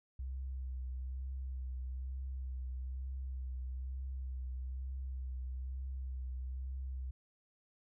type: tone with vibrato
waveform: sine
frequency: 64.6 Hz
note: C2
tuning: 21 cents flat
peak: -38 dBFS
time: 0.19-7.11 s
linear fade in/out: 5 ms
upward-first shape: triangle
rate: 1.1 Hz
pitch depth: 34 cents each way
effects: none